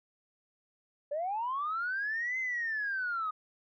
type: linear two-way sweep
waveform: sine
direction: up then down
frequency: 560 to 2079 to 1235 Hz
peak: -30 dBFS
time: 1.11-3.31 s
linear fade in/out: 10 ms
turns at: 2.39 s
effects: tanh soft clip ceiling -26 dBFS